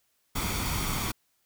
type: noise with comb filter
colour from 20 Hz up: pink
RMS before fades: -30 dBFS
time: 0.35-1.12 s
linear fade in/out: 10 ms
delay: 0.88 ms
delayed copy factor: +0.55
effects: white hiss -72 dBFS RMS until 1.45 s